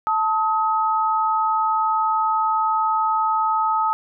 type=tone pair together; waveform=sine; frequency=880 / 1269.4 Hz; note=A5 / D#6; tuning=0 / +34 cents; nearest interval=tritone; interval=634 cents; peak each=-20 dBFS; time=0.07-3.93 s; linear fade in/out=0 ms; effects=none